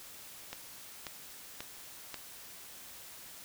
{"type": "click train", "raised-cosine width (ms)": 0.2, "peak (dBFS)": -22, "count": 4, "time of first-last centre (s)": [0.53, 2.143], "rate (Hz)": 1.86, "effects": ["white hiss -50 dBFS RMS until 3.44 s"]}